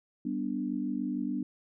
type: chord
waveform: sine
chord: G major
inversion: none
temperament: equal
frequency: 196 / 246.9 / 293.7 Hz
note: G3 / B3 / D4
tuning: 0 / 0 / 0 cents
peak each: -36 / -33 / -34 dBFS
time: 0.25-1.43 s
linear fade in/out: 5 ms
effects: none